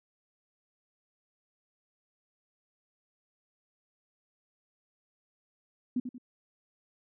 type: tone with echo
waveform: sine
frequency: 249.2 Hz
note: B3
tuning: 16 cents sharp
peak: -26 dBFS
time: 5.96-6 s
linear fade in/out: 5 ms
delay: 91 ms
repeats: 2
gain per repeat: -8 dB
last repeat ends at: 6.182 s
effects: none